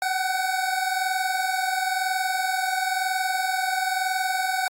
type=tone pair together; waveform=25% pulse; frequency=746 / 767 Hz; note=F#5 / G5; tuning=+14 / -38 cents; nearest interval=unison; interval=48 cents; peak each=-21 / -24 dBFS; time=0.02-4.68 s; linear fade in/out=2 ms; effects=AAC 48 kbps